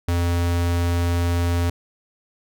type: tone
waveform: square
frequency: 86.4 Hz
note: F2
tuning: 18 cents flat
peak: -19 dBFS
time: 0.08-1.7 s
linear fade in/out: 5 ms
effects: none